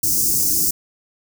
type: band-stop noise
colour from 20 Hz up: white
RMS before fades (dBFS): -18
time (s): 0.03-0.71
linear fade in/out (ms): 5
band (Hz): 370 to 5200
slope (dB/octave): 48
effects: none